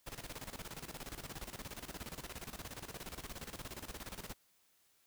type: noise with tremolo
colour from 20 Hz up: pink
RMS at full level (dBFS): -45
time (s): 0.06-4.34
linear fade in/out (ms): 10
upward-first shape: square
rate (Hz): 17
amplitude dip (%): 75
effects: white hiss -72 dBFS RMS until 5.06 s